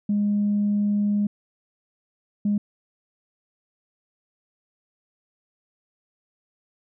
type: tone bursts at uneven times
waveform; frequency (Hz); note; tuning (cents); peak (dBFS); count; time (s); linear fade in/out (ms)
sine; 205.8; G#3; -16; -18; 2; 0.09-1.27 / 2.45-2.58; 5
effects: tanh soft clip ceiling -15 dBFS